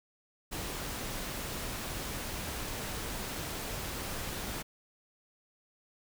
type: noise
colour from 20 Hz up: pink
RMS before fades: -38 dBFS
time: 0.51-4.63 s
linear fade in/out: 20 ms
effects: none